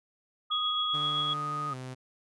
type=tone; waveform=sine; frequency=1244.5 Hz; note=D#6; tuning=in tune; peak=-31 dBFS; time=0.5-1.74 s; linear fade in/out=10 ms
type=tone with tremolo; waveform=sine; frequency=3335 Hz; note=G#7; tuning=7 cents sharp; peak=-27 dBFS; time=0.51-1.34 s; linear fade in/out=10 ms; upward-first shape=sine; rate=7.7 Hz; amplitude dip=30%
type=tone with pitch glide; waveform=sawtooth; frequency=147.7 to 128.58 Hz; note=D3 to C3; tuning=+10 to -30 cents; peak=-34 dBFS; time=0.93-1.95 s; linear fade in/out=20 ms; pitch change=-240 cents; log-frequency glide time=1.69-1.74 s
effects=resampled to 24000 Hz